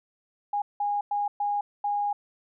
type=tone bursts at uneven times; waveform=sine; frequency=820 Hz; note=G#5; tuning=22 cents flat; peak=-24 dBFS; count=5; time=0.53-0.62 / 0.8-1.01 / 1.11-1.28 / 1.4-1.61 / 1.84-2.13 s; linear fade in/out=5 ms; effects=none